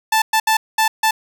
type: tone bursts at uneven times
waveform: sawtooth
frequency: 880 Hz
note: A5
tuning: in tune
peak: -9 dBFS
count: 5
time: 0.12-0.22 / 0.33-0.4 / 0.47-0.57 / 0.78-0.88 / 1.03-1.11 s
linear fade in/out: 5 ms
effects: none